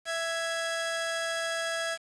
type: tone pair together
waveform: sawtooth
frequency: 661.7 / 1661.2 Hz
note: E5 / G#6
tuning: +6 / 0 cents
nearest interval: octave + major third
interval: 1594 cents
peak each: -28 / -29 dBFS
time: 0.05-1.98 s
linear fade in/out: 50 ms
effects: resampled to 22050 Hz + 8-bit